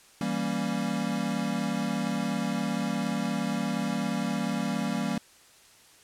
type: chord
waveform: square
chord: E diminished seventh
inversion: none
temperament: equal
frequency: 164.81 / 196 / 233.1 / 277.2 Hz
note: E3 / G3 / Bb3 / Db4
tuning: 0 / 0 / 0 / 0 cents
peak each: -36 / -32 / -32 / -36 dBFS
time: 0.21-5.18 s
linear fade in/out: 2 ms
effects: white hiss -56 dBFS RMS until 6.03 s + low-pass 10000 Hz 12 dB/octave